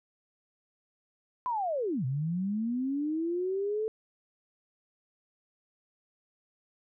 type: linear two-way sweep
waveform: sine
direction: down then up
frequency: 1024 to 123.47 to 443.2 Hz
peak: -28 dBFS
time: 1.46-3.88 s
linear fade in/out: 0 ms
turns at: 2.05 s
effects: none